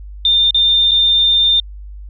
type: tone with dropouts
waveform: sine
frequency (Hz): 3608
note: A7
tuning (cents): +43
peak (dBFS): -9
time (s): 0.25-1.6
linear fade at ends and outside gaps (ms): 2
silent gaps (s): 0.508-0.545 / 0.911-0.916
effects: added 50 Hz sine -29 dBFS peak until 2.09 s